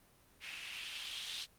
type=noise with low-pass filter sweep; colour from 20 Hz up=violet; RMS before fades=-43 dBFS; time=0.4-1.47 s; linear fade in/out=50 ms; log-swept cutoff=2400 to 3700 Hz; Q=2.9; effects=pink hiss -66 dBFS RMS until 1.58 s + Opus 32 kbps